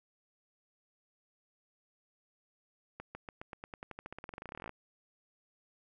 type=accelerating click train; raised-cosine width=0.5 ms; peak=-28 dBFS; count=29; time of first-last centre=3-4.693 s; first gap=150 ms; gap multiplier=0.92; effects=none